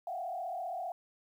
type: tone with frequency modulation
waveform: sine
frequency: 717 Hz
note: F5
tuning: 45 cents sharp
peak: -35 dBFS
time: 0.07-0.92 s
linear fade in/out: 2 ms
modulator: 35.3 Hz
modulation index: 1.5
effects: 11-bit